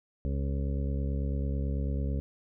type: harmonic tone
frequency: 69.1 Hz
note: C#2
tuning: 5 cents flat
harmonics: 1 / 2 / 3 / 4 / 6 / 7 / 8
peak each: -29 / -35 / -39 / -41 / -45 / -46 / -47 dBFS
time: 0.25-2.2 s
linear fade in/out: 0 ms
effects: none